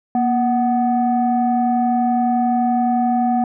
sine tone pair together, 237.8 / 745 Hz, A#3 / F#5, +35 / +12 cents, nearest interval octave + minor sixth, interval 1977 cents, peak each -16 dBFS, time 0.15-3.44 s, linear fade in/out 2 ms, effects tanh soft clip ceiling -9 dBFS

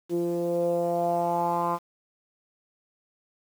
10% pulse tone with low-pass filter sweep, 172.1 Hz, F3, 25 cents flat, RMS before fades -26 dBFS, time 0.09-1.79 s, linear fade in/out 50 ms, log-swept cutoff 360 to 1100 Hz, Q 4.5, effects 8-bit

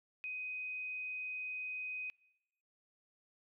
sine tone, 2507 Hz, D#7, 12 cents sharp, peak -39 dBFS, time 0.24-2.1 s, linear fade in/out 0 ms, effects noise-tail reverb RT60 1.0 s tail -25 dB re dry

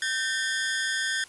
sawtooth ring-modulated tone, 1682 Hz, G#6, 22 cents sharp, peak -19 dBFS, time 0.02-1.24 s, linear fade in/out 2 ms, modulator 129 Hz, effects white hiss -50 dBFS RMS until 1.28 s + resampled to 24000 Hz

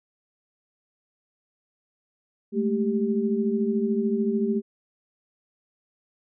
sine tone cluster, 207.7 / 221.3 / 393 Hz, G#3 / A3 / G4, 0 / +10 / +4 cents, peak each -29 / -24 / -26 dBFS, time 2.52-4.62 s, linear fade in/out 50 ms, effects none

